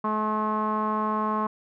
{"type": "tone with low-pass filter", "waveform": "sawtooth", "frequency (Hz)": 214.6, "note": "A3", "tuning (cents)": -43, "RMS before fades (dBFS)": -26, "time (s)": [0.04, 1.47], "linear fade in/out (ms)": 5, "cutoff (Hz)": 1100, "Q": 7.4, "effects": []}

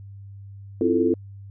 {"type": "chord", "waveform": "sine", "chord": "F major seventh", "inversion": "second", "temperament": "equal", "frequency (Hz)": [261.6, 329.6, 349.2, 440], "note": ["C4", "E4", "F4", "A4"], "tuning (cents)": [0, 0, 0, 0], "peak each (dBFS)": -23, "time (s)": [0.81, 1.14], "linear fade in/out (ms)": 2, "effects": ["added 99 Hz sine -38 dBFS peak until 1.5 s"]}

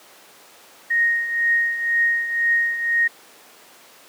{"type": "tone with tremolo", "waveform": "sine", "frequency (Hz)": 1864.7, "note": "A#6", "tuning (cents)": 0, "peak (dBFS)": -14, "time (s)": [0.9, 3.08], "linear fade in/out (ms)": 10, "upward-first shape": "triangle", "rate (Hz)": 2, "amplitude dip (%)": 70, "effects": ["pink hiss -47 dBFS RMS until 4.08 s", "high-pass 400 Hz 12 dB/octave"]}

